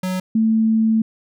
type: tone pair in turn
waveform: square / sine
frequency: 185 / 221.8 Hz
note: F#3 / A3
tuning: 0 / +14 cents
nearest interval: minor third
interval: 314 cents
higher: second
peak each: -21 / -13 dBFS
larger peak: second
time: 0.03-0.2 / 0.35-1.02 s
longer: second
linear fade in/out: 5 ms
effects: none